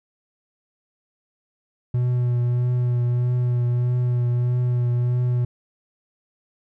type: tone with vibrato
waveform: triangle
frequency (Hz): 122.5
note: B2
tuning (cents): -14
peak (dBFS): -16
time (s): 1.94-5.45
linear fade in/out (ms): 5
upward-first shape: triangle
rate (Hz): 1.6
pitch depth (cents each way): 24
effects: none